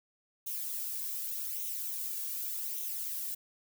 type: noise with flanger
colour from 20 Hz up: violet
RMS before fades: -37 dBFS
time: 0.46-3.35 s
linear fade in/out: 10 ms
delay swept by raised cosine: 0.31 to 1.81 ms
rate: 0.85 Hz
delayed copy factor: +0.5
effects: none